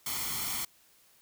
white noise with comb filter, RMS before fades -34 dBFS, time 0.06-0.65 s, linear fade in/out 5 ms, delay 0.92 ms, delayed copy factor +0.65, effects white hiss -63 dBFS RMS until 1.21 s

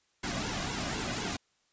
pink noise with flanger, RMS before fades -34 dBFS, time 0.23-1.37 s, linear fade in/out 10 ms, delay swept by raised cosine 1.6 to 2.28 ms, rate 4 Hz, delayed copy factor -0.65, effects white hiss -72 dBFS RMS until 1.72 s + resampled to 16000 Hz

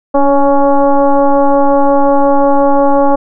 sine tone with frequency modulation, 277.2 Hz, C#4, in tune, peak -5 dBFS, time 0.14-3.16 s, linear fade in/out 10 ms, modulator 280 Hz, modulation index 2.4, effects none

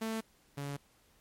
sawtooth tone pair in turn, 222.5 / 141.73 Hz, A3 / C#3, +20 / +39 cents, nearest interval minor sixth, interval 781 cents, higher first, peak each -30 / -33 dBFS, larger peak first, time 0.01-0.21 / 0.57-0.77 s, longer neither, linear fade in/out 10 ms, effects pink hiss -67 dBFS RMS until 1.2 s + MP3 64 kbps

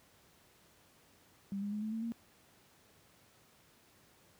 sine tone with pitch steps, 197.6 / 203.9 / 210.3 / 217 / 223.9 / 231 Hz, G3 / G#3 / G#3 / A3 / A3 / A#3, +14 / -32 / +22 / -24 / +30 / -16 cents, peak -35 dBFS, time 1.52-2.12 s, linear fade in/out 0 ms, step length 100 ms, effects pink hiss -65 dBFS RMS until 4.39 s + high-pass 80 Hz 12 dB/octave

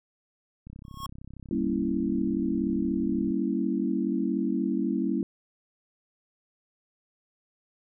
click train, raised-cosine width 5 ms, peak -31 dBFS, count 88, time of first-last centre 0.67-3.306 s, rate 33 Hz
square tone with exponential growth, 1091 Hz, C#6, 28 cents flat, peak -31 dBFS, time 0.84-1.06 s, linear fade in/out 1 ms, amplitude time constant 47 ms
sine chord, G diminished seventh, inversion none, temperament equal, 196 / 233.1 / 277.2 / 329.6 Hz, G3 / Bb3 / Db4 / Fb4, 0 / 0 / 0 / 0 cents, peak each -30 dBFS, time 1.51-5.23 s, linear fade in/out 2 ms
effects none

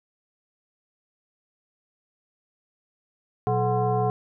sine tone with frequency modulation, 429.3 Hz, A4, 43 cents flat, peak -20 dBFS, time 3.47-4.1 s, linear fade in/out 0 ms, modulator 308 Hz, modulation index 1.5, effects none

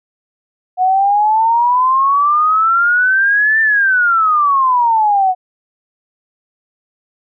sine exponential two-way sweep, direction up then down, 728 to 1791 to 728 Hz, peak -9 dBFS, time 0.77-5.35 s, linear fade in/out 50 ms, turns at 3.61 s, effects none

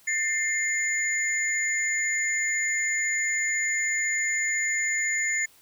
sine tone cluster, 1790 / 2104 / 6910 Hz, A6 / C7 / A8, +29 / +9 / -32 cents, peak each -30 / -26 / -29 dBFS, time 0.07-5.46 s, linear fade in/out 10 ms, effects white hiss -57 dBFS RMS until 5.61 s

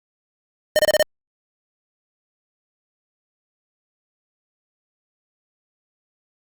square tone bursts, 610 Hz, D#5, 34 cents flat, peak -13 dBFS, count 5, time 0.76-1.026 s, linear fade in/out 0 ms, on 30 ms, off 29 ms, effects Opus 48 kbps

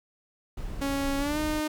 brown noise, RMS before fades -35 dBFS, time 0.57-1.6 s, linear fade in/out 5 ms
sawtooth tone with pitch glide, 277.2 to 305.8 Hz, C#4 to D#4, 0 to -30 cents, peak -23 dBFS, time 0.81-1.68 s, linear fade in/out 10 ms, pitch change +170 cents, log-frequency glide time 1.18-1.39 s
effects none

